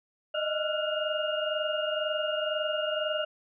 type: tone cluster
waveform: sine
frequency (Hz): 611 / 633 / 1371 / 1460 / 2837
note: D#5 / D#5 / F6 / F#6 / F7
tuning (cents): -32 / +30 / -32 / -24 / +27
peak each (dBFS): -30 / -35 / -37 / -38 / -34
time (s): 0.34-3.25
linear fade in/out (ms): 10
effects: none